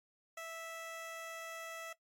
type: tone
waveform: 15% pulse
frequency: 657 Hz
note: E5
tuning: 6 cents flat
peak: -37 dBFS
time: 0.37-1.93 s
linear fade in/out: 5 ms
effects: noise-tail reverb RT60 0.1 s tail -17 dB re dry + MP3 64 kbps